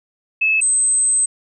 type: tone pair in turn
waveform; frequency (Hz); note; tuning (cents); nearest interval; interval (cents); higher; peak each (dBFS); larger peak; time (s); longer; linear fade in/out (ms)
sine; 2600 / 8216; E7 / C9; -24 / -33; octave + minor sixth; 1991; second; -13; neither; 0.41-0.61 / 0.61-1.26; second; 10
effects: none